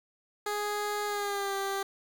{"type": "tone with pitch glide", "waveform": "15% pulse", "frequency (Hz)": [415.3, 392.7], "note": ["G#4", "G4"], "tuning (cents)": [0, 3], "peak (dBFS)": -24, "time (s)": [0.46, 1.83], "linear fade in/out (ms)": 5, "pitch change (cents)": -97, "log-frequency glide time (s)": [1.06, 1.55], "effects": ["9-bit"]}